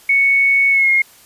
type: tone with pitch glide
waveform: sine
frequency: 2217 to 2145 Hz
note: C#7 to C7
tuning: 0 to +42 cents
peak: -10 dBFS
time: 0.09-1.02 s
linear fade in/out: 5 ms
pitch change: -58 cents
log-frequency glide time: 0.7-0.9 s
effects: white hiss -46 dBFS RMS until 1.25 s + resampled to 32000 Hz